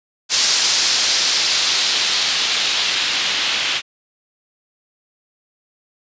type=noise with low-pass filter sweep; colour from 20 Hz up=blue; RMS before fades=-18 dBFS; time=0.29-3.82 s; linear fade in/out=50 ms; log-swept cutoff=5300 to 3200 Hz; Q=1.6; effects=resampled to 16000 Hz